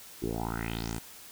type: tone with low-pass filter sweep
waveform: 10% pulse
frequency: 56.5 Hz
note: A1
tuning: 47 cents sharp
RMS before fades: -34 dBFS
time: 0.22-0.99 s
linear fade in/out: 10 ms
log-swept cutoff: 340 to 9700 Hz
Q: 4.6
effects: white hiss -49 dBFS RMS until 1.31 s